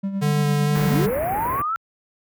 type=tone with tremolo; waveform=triangle; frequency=196 Hz; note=G3; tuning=in tune; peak=-19 dBFS; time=0.03-1.1 s; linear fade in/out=10 ms; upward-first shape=sine; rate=8.8 Hz; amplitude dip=55%
type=tone with vibrato; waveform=square; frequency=146.83 Hz; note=D3; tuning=in tune; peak=-19 dBFS; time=0.21-1.07 s; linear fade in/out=20 ms; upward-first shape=square; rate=2.2 Hz; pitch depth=9 cents each way
type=band-stop noise; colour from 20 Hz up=pink; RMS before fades=-29 dBFS; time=0.75-1.62 s; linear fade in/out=5 ms; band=2300 to 11000 Hz; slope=48 dB/octave
type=linear sweep; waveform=sine; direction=up; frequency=152.1 to 1364 Hz; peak=-21 dBFS; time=0.86-1.76 s; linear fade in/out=0 ms
effects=high-pass 60 Hz 12 dB/octave